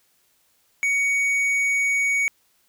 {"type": "tone with tanh clipping", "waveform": "sine", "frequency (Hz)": 2240, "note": "C#7", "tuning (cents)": 18, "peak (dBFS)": -20, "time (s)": [0.83, 2.28], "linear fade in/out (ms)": 0, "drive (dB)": 8, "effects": ["white hiss -64 dBFS RMS until 2.68 s"]}